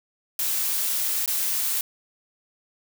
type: noise with dropouts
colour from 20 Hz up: blue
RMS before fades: -25 dBFS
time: 0.39-1.81 s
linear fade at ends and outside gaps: 2 ms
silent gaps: 1.26-1.277 s
effects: none